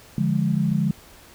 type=chord; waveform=sine; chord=D diminished; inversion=none; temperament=equal; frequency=146.83 / 174.61 / 207.7 Hz; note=D3 / F3 / Ab3; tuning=0 / 0 / 0 cents; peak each=-23 dBFS; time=0.18-0.91 s; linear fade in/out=2 ms; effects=pink hiss -48 dBFS RMS until 1.34 s